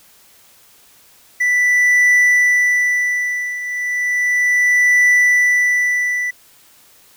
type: tone with tremolo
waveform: triangle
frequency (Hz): 1975.5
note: B6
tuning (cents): 0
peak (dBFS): -7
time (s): 1.4-6.31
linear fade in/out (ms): 10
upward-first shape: triangle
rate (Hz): 0.34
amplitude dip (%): 80
effects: white hiss -49 dBFS RMS until 7.16 s